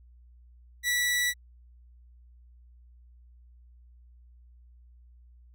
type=tone; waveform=sawtooth; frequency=1953 Hz; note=B6; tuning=20 cents flat; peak=-21 dBFS; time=0.83-1.34 s; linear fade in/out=50 ms; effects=added 60 Hz sine -52 dBFS peak until 5.54 s